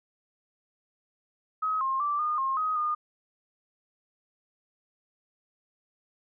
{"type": "tone with pitch steps", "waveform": "sine", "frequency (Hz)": [1271, 1065, 1169, 1221, 1069, 1258, 1220], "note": ["D#6", "C6", "D6", "D#6", "C6", "D#6", "D#6"], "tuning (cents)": [36, 30, -8, -33, 37, 19, -34], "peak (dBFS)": -25, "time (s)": [1.62, 2.95], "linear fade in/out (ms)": 10, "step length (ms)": 190, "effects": []}